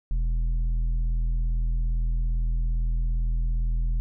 triangle tone with tanh clipping, 41.2 Hz, E1, in tune, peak -23 dBFS, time 0.11-4 s, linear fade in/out 0 ms, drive 11 dB, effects none

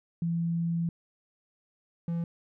sine / triangle tone pair in turn, 168.2 / 168.86 Hz, E3 / E3, +35 / +42 cents, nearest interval unison, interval 7 cents, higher second, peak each -26 / -26 dBFS, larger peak neither, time 0.22-0.89 / 2.08-2.24 s, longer first, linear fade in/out 2 ms, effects none

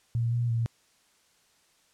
sine tone with pitch steps, 116.8 / 119.5 / 115.6 Hz, A#2 / A#2 / A#2, +4 / +43 / -14 cents, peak -24 dBFS, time 0.15-0.66 s, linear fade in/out 0 ms, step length 170 ms, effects white hiss -65 dBFS RMS until 1.93 s + low-pass 9000 Hz 12 dB/octave

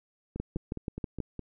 two click trains, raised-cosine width 3 ms, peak -24 / -19 dBFS, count 6 / 6, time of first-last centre 0.36-1.393 / 0.4-1.203 s, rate 4.84 / 6.23 Hz, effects none

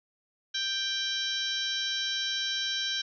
harmonic tone with a mistuned harmonic, 786 Hz, G5, 4 cents sharp, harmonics 2 / 3 / 4 / 5 / 6 / 7 / 8, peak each -36 / -44 / -33 / -33 / -44 / -37 / -43 dBFS, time 0.54-3.02 s, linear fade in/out 10 ms, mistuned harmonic 8, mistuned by -62 cents, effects none

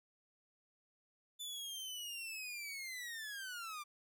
sawtooth linear sweep, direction down, 3520 to 1166 Hz, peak -40 dBFS, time 1.39-3.84 s, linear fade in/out 20 ms, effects none

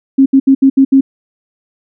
sine tone bursts at uneven times, 270 Hz, C#4, 45 cents flat, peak -3 dBFS, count 6, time 0.18-0.26 / 0.33-0.4 / 0.47-0.55 / 0.62-0.7 / 0.77-0.85 / 0.92-1.01 s, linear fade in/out 10 ms, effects none

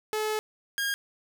sawtooth tone pair in turn, 430 / 1623.5 Hz, A4 / G#6, -40 / -40 cents, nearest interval octave + major seventh, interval 2300 cents, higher second, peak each -23 dBFS, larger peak neither, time 0.13-0.39 / 0.78-0.94 s, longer first, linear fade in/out 0 ms, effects none

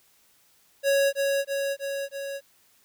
square tone with echo, 554.4 Hz, C#5, in tune, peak -20 dBFS, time 0.83-1.13 s, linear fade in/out 50 ms, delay 320 ms, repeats 4, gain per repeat -3 dB, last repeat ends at 2.41 s, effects white hiss -62 dBFS RMS until 2.84 s

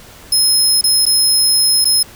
25% pulse tone with dropouts, 5150 Hz, E8, 41 cents flat, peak -5 dBFS, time 0.32-2.03 s, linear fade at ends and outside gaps 5 ms, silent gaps 0.812-0.839 / 1.055-1.064 / 1.845-1.853 s, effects pink hiss -39 dBFS RMS until 2.15 s

